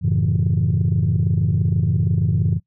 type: chord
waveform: sine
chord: F# minor seventh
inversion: none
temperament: equal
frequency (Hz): 92.5 / 110 / 138.59 / 164.81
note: F#2 / A2 / C#3 / E3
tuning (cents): 0 / 0 / 0 / 0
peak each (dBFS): -20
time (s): 0.01-2.6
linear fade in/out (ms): 50
effects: noise-tail reverb RT60 0.1 s tail -19 dB re dry + tanh soft clip ceiling -10 dBFS